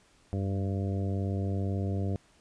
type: harmonic tone with a mistuned harmonic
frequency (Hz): 98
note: G2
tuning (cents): 0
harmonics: 1 / 2 / 3 / 4 / 5 / 6 / 7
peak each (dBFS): -29 / -35 / -39 / -41 / -43 / -45 / -46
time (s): 0.33-2.16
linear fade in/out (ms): 0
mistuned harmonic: 1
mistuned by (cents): -39
effects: pink hiss -63 dBFS RMS until 2.4 s + resampled to 22050 Hz